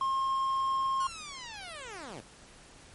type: tone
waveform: triangle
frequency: 1070 Hz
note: C6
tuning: 38 cents sharp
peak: -25 dBFS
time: 0.01-1.07 s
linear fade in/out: 2 ms
type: linear sweep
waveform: 10% pulse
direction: down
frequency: 1481 to 92.5 Hz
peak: -33 dBFS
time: 1-2.21 s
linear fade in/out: 5 ms
effects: pink hiss -54 dBFS RMS until 2.94 s + MP3 48 kbps